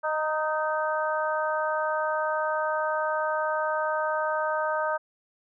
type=harmonic tone with a mistuned harmonic; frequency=309.2 Hz; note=D#4; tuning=11 cents flat; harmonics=2 / 3 / 4 / 5; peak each=-28 / -30 / -31 / -32 dBFS; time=0.03-4.98 s; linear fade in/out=20 ms; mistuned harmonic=4; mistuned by=+15 cents; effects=none